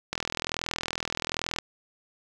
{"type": "click train", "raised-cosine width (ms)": 0.2, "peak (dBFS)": -11, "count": 61, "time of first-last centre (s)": [0.13, 1.586], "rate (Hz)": 41.2, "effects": []}